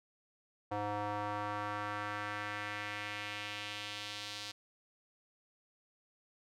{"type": "tone with band-pass filter sweep", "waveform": "square", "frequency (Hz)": 103.83, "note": "G#2", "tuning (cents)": 0, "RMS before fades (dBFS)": -40, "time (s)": [0.71, 4.52], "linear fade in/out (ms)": 10, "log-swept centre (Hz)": [770, 4300], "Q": 1.7, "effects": []}